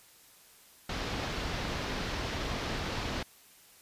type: low-pass noise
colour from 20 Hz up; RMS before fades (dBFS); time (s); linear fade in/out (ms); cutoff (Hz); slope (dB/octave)
pink; -35; 0.89-3.23; 5; 5300; 24
effects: white hiss -58 dBFS RMS until 3.81 s + resampled to 32000 Hz